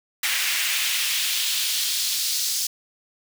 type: noise with high-pass filter sweep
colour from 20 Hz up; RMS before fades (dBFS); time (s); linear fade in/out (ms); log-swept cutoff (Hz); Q
pink; -24; 0.23-2.67; 5; 2000 to 5100; 1.6
effects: none